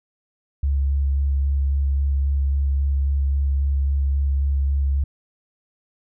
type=tone with vibrato; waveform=sine; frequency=69.3 Hz; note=C#2; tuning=in tune; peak=-17 dBFS; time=0.63-5.04 s; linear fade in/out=5 ms; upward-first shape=square; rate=3.7 Hz; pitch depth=11 cents each way; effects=none